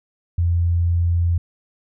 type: tone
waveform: sine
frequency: 85.8 Hz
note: F2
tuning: 30 cents flat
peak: -15 dBFS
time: 0.38-1.38 s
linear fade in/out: 5 ms
effects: none